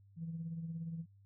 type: tone with tremolo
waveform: sine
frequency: 164.81 Hz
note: E3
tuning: in tune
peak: -36 dBFS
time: 0.16-1.06 s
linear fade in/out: 50 ms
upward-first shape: triangle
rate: 17 Hz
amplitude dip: 55%
effects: tanh soft clip ceiling -33 dBFS + added 99 Hz sine -60 dBFS peak until 1.25 s